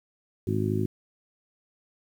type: harmonic tone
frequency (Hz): 52.3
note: G#1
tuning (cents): +13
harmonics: 2 / 3 / 4 / 5 / 6 / 7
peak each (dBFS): -28 / -33 / -31 / -33 / -34 / -30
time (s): 0.47-0.86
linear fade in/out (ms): 5
effects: 9-bit